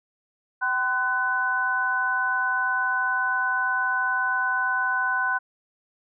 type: tone cluster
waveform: sine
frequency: 767 / 1024 / 1498 Hz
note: G5 / C6 / F#6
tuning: -38 / -38 / +21 cents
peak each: -31 / -27 / -23 dBFS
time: 0.61-5.39 s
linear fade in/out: 20 ms
effects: none